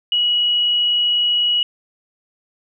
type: tone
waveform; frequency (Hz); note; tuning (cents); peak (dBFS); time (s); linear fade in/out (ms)
sine; 2916; F#7; -26; -14; 0.12-1.63; 2
effects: none